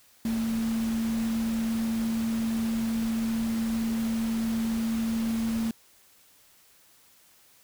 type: tone in noise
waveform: sine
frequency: 226.1 Hz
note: A3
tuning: 47 cents sharp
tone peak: -25 dBFS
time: 0.25-5.71 s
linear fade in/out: 2 ms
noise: pink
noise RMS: -40 dBFS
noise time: 0.25-5.71 s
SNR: +12 dB
effects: white hiss -59 dBFS RMS until 7.63 s